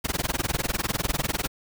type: noise with tremolo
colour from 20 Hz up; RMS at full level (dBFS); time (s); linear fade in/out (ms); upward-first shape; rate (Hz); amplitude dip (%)
pink; -24; 0.04-1.48; 10; sine; 20; 100
effects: none